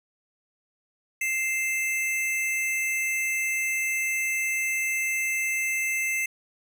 square tone pair together, 2093 / 2637 Hz, C7 / E7, 0 / 0 cents, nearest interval major third, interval 400 cents, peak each -27 / -30 dBFS, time 1.21-6.26 s, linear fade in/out 5 ms, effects none

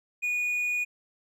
triangle tone, 2457 Hz, D#7, 22 cents flat, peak -24 dBFS, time 0.22-0.85 s, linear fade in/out 20 ms, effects none

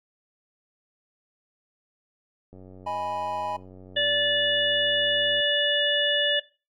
click train, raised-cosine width 2 ms, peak -33 dBFS, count 269, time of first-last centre 2.53-5.402 s, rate 93.3 Hz
triangle chord, G# minor, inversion second, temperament equal, 622.3 / 830.6 / 987.8 Hz, D#5 / G#5 / B5, 0 / 0 / 0 cents, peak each -32 / -28 / -29 dBFS, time 2.86-3.57 s, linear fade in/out 10 ms
harmonic tone, 582 Hz, D5, 16 cents flat, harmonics 1 / 3 / 5 / 6, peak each -26 / -26 / -26 / -26 dBFS, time 3.96-6.4 s, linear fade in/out 10 ms
effects noise-tail reverb RT60 0.3 s tail -18 dB re dry + MP3 96 kbps

